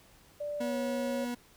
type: tone with pitch glide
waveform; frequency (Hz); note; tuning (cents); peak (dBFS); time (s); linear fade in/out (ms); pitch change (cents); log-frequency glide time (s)
sine; 587 to 547.7; D5 to C#5; -1 to -21; -33; 0.4-1.25; 10; -120; 0.62-0.76
type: tone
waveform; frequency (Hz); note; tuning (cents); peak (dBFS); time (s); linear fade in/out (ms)
40% pulse; 242.6; B3; -31; -32; 0.6-1.35; 10
effects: pink hiss -60 dBFS RMS until 1.56 s